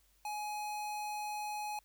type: tone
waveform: square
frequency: 840 Hz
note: G#5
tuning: 19 cents sharp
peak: -38 dBFS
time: 0.25-1.79 s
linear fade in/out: 2 ms
effects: added 50 Hz sine -70 dBFS peak until 1.84 s + white hiss -71 dBFS RMS until 1.84 s